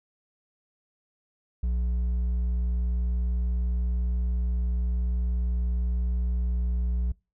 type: tone with hard clipping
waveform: sine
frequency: 60.2 Hz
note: B1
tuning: 44 cents flat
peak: -25 dBFS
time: 1.63-7.12 s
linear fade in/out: 5 ms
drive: 4 dB
effects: noise-tail reverb RT60 0.3 s tail -25 dB re dry